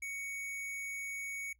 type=tone; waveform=square; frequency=2232 Hz; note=C#7; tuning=11 cents sharp; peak=-39 dBFS; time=0.02-1.53 s; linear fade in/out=5 ms; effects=noise-tail reverb RT60 0.1 s tail -20 dB re dry + added 60 Hz sine -68 dBFS peak until 1.59 s